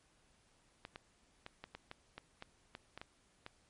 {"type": "clicks", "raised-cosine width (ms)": 0.3, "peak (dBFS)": -30, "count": 12, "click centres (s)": [0.851, 0.959, 1.464, 1.64, 1.75, 1.914, 2.18, 2.424, 2.751, 2.976, 3.015, 3.464], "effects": ["pink hiss -71 dBFS RMS until 3.69 s", "MP3 48 kbps"]}